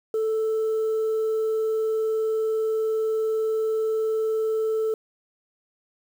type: tone with vibrato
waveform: sine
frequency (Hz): 440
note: A4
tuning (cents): 0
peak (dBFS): -19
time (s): 0.14-4.94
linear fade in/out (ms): 2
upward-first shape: sine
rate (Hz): 20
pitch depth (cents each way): 11
effects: tanh soft clip ceiling -20 dBFS + 8-bit